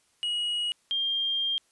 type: tone pair in turn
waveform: triangle / sine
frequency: 2900 / 3201 Hz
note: F#7 / G7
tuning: -35 / +36 cents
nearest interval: major second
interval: 171 cents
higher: second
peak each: -25 dBFS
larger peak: neither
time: 0.23-0.72 / 0.91-1.58 s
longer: second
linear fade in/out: 0 ms
effects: white hiss -67 dBFS RMS until 1.71 s + resampled to 24000 Hz